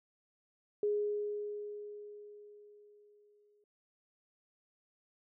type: tone with exponential decay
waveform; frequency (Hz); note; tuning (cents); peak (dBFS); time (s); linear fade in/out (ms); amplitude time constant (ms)
sine; 415.3; G#4; 0; -28; 0.83-3.64; 2; 610
effects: none